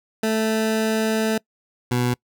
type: tone pair in turn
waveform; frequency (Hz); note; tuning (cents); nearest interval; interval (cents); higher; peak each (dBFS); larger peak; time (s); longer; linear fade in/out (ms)
20% pulse; 220 / 123.08; A3 / B2; 0 / -5; minor seventh; 1005; first; -14; neither; 0.23-1.38 / 1.91-2.14; first; 5
effects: noise-tail reverb RT60 0.1 s tail -25 dB re dry